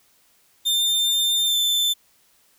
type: tone with pitch glide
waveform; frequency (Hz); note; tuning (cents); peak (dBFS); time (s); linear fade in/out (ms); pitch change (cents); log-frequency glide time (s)
40% pulse; 3598 to 3538; A7 to A7; +38 to +9; -17; 0.65-1.94; 20; -29; 1.46-1.56
effects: white hiss -60 dBFS RMS until 2.58 s